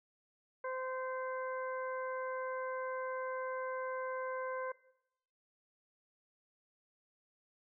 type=harmonic tone; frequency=517 Hz; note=C5; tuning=21 cents flat; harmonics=1 / 2 / 3 / 4; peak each=-39 / -42 / -46 / -52 dBFS; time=0.64-4.72 s; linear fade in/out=5 ms; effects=noise-tail reverb RT60 0.8 s tail -19 dB re dry